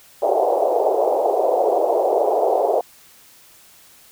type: band-pass noise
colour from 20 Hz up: white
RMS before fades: -18 dBFS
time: 0.22-2.81 s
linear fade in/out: 5 ms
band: 390 to 780 Hz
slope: 48 dB/octave
effects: white hiss -49 dBFS RMS until 4.11 s